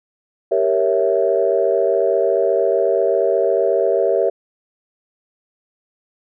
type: chord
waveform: sine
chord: G diminished seventh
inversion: none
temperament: equal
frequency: 392 / 466.2 / 554.4 / 659.3 Hz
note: G4 / Bb4 / Db5 / Fb5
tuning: 0 / 0 / 0 / 0 cents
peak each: -19 dBFS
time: 0.51-4.3 s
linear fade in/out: 10 ms
effects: tanh soft clip ceiling -3 dBFS